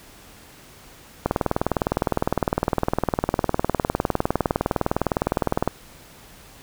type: click train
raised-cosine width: 1 ms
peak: -5 dBFS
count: 88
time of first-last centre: 1.26-5.676 s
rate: 19.7 Hz
effects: pink hiss -47 dBFS RMS until 6.62 s